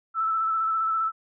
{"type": "tone with vibrato", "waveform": "sine", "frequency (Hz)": 1318.5, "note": "E6", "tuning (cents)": 0, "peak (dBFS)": -22, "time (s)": [0.14, 1.12], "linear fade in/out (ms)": 50, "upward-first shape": "square", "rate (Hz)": 15, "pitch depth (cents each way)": 18, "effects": []}